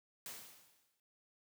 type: noise with exponential decay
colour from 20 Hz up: white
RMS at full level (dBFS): -45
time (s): 0.26-1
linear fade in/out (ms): 1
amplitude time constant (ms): 160
effects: high-pass 80 Hz 12 dB/octave